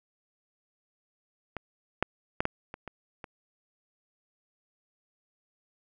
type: clicks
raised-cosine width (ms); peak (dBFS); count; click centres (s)
0.5; -20 / -9 / -11 / -12 / -24 / -24 / -25; 7; 1.567 / 2.026 / 2.405 / 2.454 / 2.741 / 2.877 / 3.242
effects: none